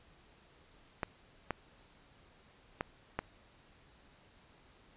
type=clicks; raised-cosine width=0.5 ms; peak=-18 dBFS; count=4; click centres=1.032 / 1.507 / 2.809 / 3.19 s; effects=pink hiss -63 dBFS RMS until 4.96 s + resampled to 8000 Hz